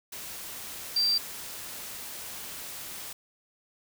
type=tone in noise; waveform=sine; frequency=4699 Hz; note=D8; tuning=in tune; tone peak=-22 dBFS; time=0.96-1.18 s; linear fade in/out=5 ms; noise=white; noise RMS=-40 dBFS; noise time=0.12-3.13 s; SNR=+15 dB; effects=none